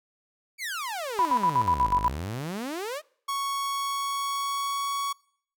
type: exponential two-way sweep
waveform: sawtooth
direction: down then up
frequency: 2349 to 43.53 to 647 Hz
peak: -27 dBFS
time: 0.58-3.02 s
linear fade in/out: 50 ms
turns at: 1.94 s
type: tone with tremolo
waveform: sine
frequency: 987.8 Hz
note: B5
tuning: in tune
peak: -19 dBFS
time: 1.19-2.08 s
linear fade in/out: 0 ms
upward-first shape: square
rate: 8.2 Hz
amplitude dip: 75%
type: tone with pitch glide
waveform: 45% pulse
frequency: 1109 to 1118.7 Hz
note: C#6 to C#6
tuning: 0 to +15 cents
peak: -27 dBFS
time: 3.28-5.13 s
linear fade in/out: 10 ms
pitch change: +15 cents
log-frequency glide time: 3.52-4.88 s
effects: noise-tail reverb RT60 0.6 s tail -25 dB re dry